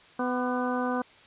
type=harmonic tone with a mistuned harmonic; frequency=250 Hz; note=B3; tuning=21 cents sharp; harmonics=1 / 2 / 3 / 4 / 5 / 6; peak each=-29 / -32 / -34 / -35 / -36 / -37 dBFS; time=0.19-1.02 s; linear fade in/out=5 ms; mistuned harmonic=5; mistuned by=-56 cents; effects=white hiss -54 dBFS RMS until 1.26 s + resampled to 8000 Hz